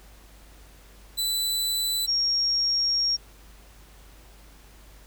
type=tone pair in turn; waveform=sawtooth / sine; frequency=3984 / 5570 Hz; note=B7 / F8; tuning=+14 / -5 cents; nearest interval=tritone; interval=581 cents; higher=second; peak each=-21 dBFS; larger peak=neither; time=1.17-2.07 / 2.07-3.17 s; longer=second; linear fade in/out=20 ms; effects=added 50 Hz sine -49 dBFS peak until 5.06 s + pink hiss -54 dBFS RMS until 5.06 s